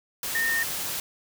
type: tone in noise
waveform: sine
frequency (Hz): 1830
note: A#6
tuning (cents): -32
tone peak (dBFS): -23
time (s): 0.35-0.63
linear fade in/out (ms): 2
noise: white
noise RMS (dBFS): -31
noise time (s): 0.23-1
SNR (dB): +5
effects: none